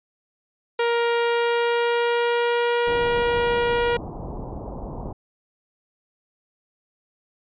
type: tone with pitch glide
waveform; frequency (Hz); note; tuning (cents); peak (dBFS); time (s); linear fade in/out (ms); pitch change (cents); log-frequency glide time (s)
sawtooth; 470.2 to 476.5; A#4 to A#4; +15 to +38; -15; 0.79-3.97; 5; +23; 1.17-2.8
type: low-pass noise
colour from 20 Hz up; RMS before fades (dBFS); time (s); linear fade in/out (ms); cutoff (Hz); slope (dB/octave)
pink; -33; 2.87-5.13; 5; 980; 48
effects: resampled to 8000 Hz